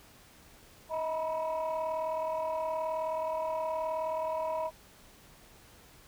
sine tone cluster, 635 / 941 / 980 Hz, D#5 / A#5 / B5, +35 / +16 / -14 cents, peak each -31 / -38 / -34 dBFS, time 0.89-4.71 s, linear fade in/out 50 ms, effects tanh soft clip ceiling -26 dBFS + pink hiss -57 dBFS RMS until 6.07 s

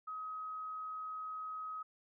sine tone, 1267 Hz, D#6, 31 cents sharp, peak -40 dBFS, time 0.07-1.83 s, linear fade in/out 10 ms, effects none

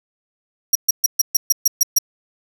sawtooth tone bursts, 5680 Hz, F8, 28 cents sharp, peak -8 dBFS, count 9, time 0.73-1.986 s, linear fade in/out 5 ms, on 24 ms, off 130 ms, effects none

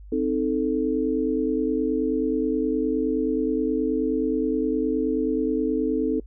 sine chord, A diminished, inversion first, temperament equal, 261.6 / 311.1 / 440 Hz, C4 / Eb4 / A4, 0 / 0 / 0 cents, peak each -25 dBFS, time 0.12-6.2 s, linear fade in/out 5 ms, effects noise-tail reverb RT60 0.1 s tail -24 dB re dry + added 50 Hz sine -40 dBFS peak until 6.26 s

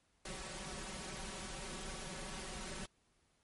pink noise with comb filter, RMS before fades -45 dBFS, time 0.25-2.86 s, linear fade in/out 5 ms, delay 5.3 ms, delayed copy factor +0.95, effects pink hiss -75 dBFS RMS until 3.43 s + MP3 48 kbps

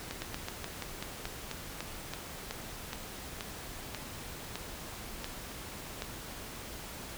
slowing click train, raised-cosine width 0.2 ms, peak -19 dBFS, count 18, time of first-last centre 0.11-6.021 s, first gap 110 ms, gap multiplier 1.13, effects pink hiss -44 dBFS RMS until 7.17 s

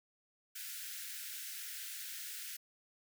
white high-pass noise, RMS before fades -45 dBFS, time 0.55-2.57 s, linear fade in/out 10 ms, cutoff 1400 Hz, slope 96 dB/octave, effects none

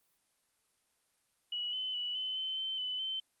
sine tone with pitch steps, 2929 / 3037 / 2950 / 3038 / 3067 / 3087 / 3010 / 3085 Hz, F#7 / F#7 / F#7 / F#7 / G7 / G7 / F#7 / G7, -18 / +44 / -6 / +45 / -38 / -27 / +29 / -28 cents, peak -34 dBFS, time 1.52-3.2 s, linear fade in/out 5 ms, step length 210 ms, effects white hiss -75 dBFS RMS until 3.4 s + Opus 24 kbps

